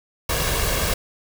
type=noise with comb filter; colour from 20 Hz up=pink; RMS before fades=-22 dBFS; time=0.29-0.94 s; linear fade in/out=5 ms; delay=1.8 ms; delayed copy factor=+0.55; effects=none